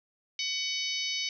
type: harmonic tone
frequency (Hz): 750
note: F#5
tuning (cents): +23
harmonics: 3 / 4 / 5 / 6 / 7 / 8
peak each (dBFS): -35 / -36 / -37 / -38 / -38 / -39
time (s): 0.39-1.29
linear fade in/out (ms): 2
effects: none